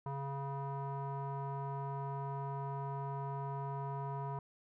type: tone with low-pass filter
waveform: square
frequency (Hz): 138.59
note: C#3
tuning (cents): 0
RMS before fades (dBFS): -40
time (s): 0.06-4.39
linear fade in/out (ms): 2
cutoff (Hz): 990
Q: 4.9
effects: none